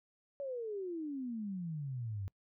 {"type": "exponential sweep", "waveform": "sine", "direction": "down", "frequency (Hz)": [571, 93], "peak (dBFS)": -37, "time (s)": [0.4, 2.28], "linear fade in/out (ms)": 0, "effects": ["noise-tail reverb RT60 0.1 s tail -25 dB re dry"]}